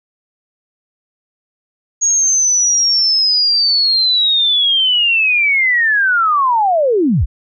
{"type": "linear sweep", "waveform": "sine", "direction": "down", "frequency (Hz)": [6645, 36.71], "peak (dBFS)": -10, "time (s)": [2.01, 7.26], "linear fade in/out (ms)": 20, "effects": []}